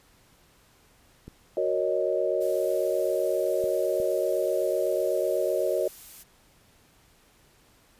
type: clicks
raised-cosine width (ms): 3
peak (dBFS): -28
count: 3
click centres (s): 1.28 / 3.64 / 4.001
type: chord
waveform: sine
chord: D# minor seventh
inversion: first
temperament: equal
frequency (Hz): 370 / 466.2 / 554.4 / 622.3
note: F#4 / A#4 / C#5 / D#5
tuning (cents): 0 / 0 / 0 / 0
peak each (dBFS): -29 / -30 / -28 / -28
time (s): 1.57-5.88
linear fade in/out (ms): 2
type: noise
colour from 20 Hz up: blue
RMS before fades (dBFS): -45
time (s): 2.4-6.24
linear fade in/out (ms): 20
effects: pink hiss -60 dBFS RMS until 7.99 s + resampled to 32000 Hz